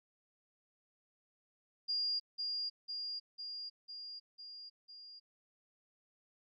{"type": "tone with echo", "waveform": "sine", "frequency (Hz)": 4820, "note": "D8", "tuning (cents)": 44, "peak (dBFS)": -32, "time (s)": [1.88, 2.2], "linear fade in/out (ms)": 20, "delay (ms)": 500, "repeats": 6, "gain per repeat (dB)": -3, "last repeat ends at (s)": 5.2, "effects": ["MP3 32 kbps"]}